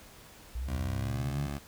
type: linear sweep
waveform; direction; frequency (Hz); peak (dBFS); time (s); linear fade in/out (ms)
sine; up; 56.9 to 149.3; -32; 0.55-1.47; 5
type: tone with pitch glide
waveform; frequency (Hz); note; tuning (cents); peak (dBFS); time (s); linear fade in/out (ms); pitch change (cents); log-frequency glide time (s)
15% pulse; 64.8 to 71.07; C2 to C#2; -16 to +44; -28; 0.67-1.59; 20; +160; 0.94-1.25
effects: pink hiss -53 dBFS RMS until 1.67 s